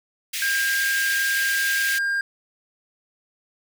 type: high-pass noise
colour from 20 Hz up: pink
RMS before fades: -28 dBFS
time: 0.33-1.99 s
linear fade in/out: 10 ms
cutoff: 1800 Hz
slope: 48 dB/octave
type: tone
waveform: triangle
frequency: 1605 Hz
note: G6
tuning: 40 cents sharp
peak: -19 dBFS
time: 0.42-2.21 s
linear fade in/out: 2 ms
effects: none